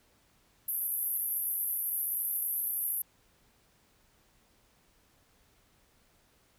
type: band-pass noise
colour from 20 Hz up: white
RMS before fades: -33 dBFS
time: 0.68-3.02 s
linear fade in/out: 5 ms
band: 11000 to 13000 Hz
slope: 96 dB/octave
effects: pink hiss -67 dBFS RMS until 6.58 s